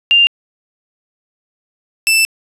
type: tone pair in turn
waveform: sine / sawtooth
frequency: 2794 / 2652 Hz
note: F7 / E7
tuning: 0 / +10 cents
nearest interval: minor second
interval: 90 cents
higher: first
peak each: -6 dBFS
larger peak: neither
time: 0.11-0.27 / 2.07-2.25 s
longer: second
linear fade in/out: 0 ms
effects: resampled to 32000 Hz + 8-bit